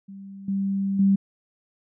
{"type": "tone with level steps", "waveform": "sine", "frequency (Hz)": 196, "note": "G3", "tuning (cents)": 0, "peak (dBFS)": [-37, -22, -15], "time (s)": [0.08, 1.16], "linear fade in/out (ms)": 10, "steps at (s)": [0.48, 0.99], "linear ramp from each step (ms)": 5, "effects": []}